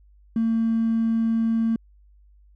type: tone with hard clipping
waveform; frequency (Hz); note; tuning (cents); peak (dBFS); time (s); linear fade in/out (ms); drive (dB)
triangle; 226.4; A3; +50; -19; 0.36-1.76; 2; 3
effects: added 50 Hz sine -51 dBFS peak until 2.55 s